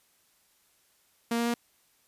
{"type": "tone with pitch steps", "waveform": "sawtooth", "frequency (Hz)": [233.1, 235, 236.9], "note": ["A#3", "A#3", "A#3"], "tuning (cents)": [0, 14, 28], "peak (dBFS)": -22, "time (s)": [1.31, 1.541], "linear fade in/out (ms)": 5, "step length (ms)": 77, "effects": ["white hiss -67 dBFS RMS until 2.07 s", "resampled to 32000 Hz"]}